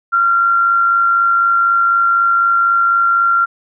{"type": "tone with amplitude modulation", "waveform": "sine", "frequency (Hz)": 1377, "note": "F6", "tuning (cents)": -25, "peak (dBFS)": -8, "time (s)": [0.12, 3.46], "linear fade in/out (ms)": 20, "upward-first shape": "sine", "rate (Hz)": 104, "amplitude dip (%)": 35, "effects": []}